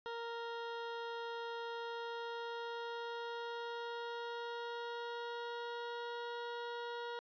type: tone with pitch glide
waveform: 20% pulse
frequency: 466.2 to 474.9 Hz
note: A#4 to A#4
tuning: 0 to +32 cents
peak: -36 dBFS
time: 0.06-7.19 s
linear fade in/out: 0 ms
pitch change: +32 cents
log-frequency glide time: 1.67-6.36 s
effects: resampled to 11025 Hz